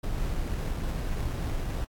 brown noise with sample-and-hold, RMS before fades -30 dBFS, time 0.03-1.85 s, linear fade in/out 10 ms, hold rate 4410 Hz, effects AAC 64 kbps

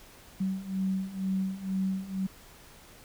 sine beating tone pair, 189.2 / 191.3 Hz, F#3 / G3, +39 / -42 cents, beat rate 2.1 Hz, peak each -33 / -30 dBFS, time 0.4-2.27 s, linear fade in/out 10 ms, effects pink hiss -53 dBFS RMS until 3.04 s

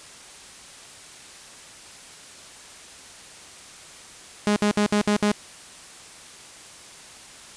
sawtooth tone bursts, 207.7 Hz, G#3, in tune, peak -14 dBFS, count 6, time 4.47-5.317 s, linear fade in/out 0 ms, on 92 ms, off 59 ms, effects white hiss -44 dBFS RMS until 7.56 s + resampled to 22050 Hz

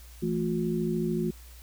sine tone cluster, 167.1 / 220.7 / 358.5 Hz, E3 / A3 / F4, +24 / +5 / +45 cents, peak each -30 dBFS, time 0.22-1.31 s, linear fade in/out 10 ms, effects added 60 Hz sine -46 dBFS peak until 1.62 s + white hiss -54 dBFS RMS until 1.62 s

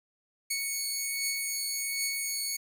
10% pulse beating tone pair, 2217 / 2218.3 Hz, C#7 / C#7, 0 / +1 cents, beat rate 1.3 Hz, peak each -28 / -22 dBFS, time 0.5-2.57 s, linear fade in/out 10 ms, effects none

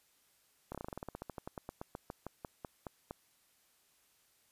slowing click train, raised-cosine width 1 ms, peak -27 dBFS, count 25, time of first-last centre 0.72-3.109 s, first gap 27 ms, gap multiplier 1.1, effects white hiss -71 dBFS RMS until 4.51 s + resampled to 32000 Hz

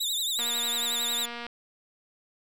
sawtooth tone with vibrato, 3712 Hz, A#7, 8 cents flat, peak -24 dBFS, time 0-1.26 s, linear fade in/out 10 ms, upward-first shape triangle, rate 11 Hz, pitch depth 130 cents each way
click train, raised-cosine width 0.3 ms, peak -22 dBFS, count 256, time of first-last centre 0.39-1.466 s, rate 237 Hz
effects none

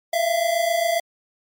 square tone pair together, 654.6 / 682 Hz, E5 / F5, -12 / -41 cents, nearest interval minor second, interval 71 cents, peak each -24 / -21 dBFS, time 0.13-1 s, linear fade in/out 5 ms, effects MP3 96 kbps

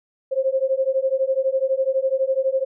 sine beating tone pair, 525 / 537 Hz, C5 / C5, +6 / +45 cents, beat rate 12 Hz, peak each -21 dBFS, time 0.31-2.65 s, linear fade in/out 20 ms, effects none

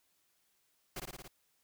pink noise with echo, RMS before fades -41 dBFS, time 0.96-1 s, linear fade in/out 5 ms, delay 56 ms, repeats 5, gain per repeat -2 dB, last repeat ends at 1.28 s, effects white hiss -75 dBFS RMS until 1.63 s

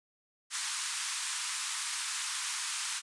white band-pass noise, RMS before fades -36 dBFS, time 0.5-3.02 s, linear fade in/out 50 ms, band 940 to 9900 Hz, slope 48 dB/octave, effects resampled to 24000 Hz

